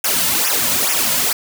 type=noise with flanger; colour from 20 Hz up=white; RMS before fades=-17 dBFS; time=0.04-1.33 s; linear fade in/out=5 ms; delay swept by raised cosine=0.23 to 2.63 ms; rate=2.3 Hz; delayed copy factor=-0.95; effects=none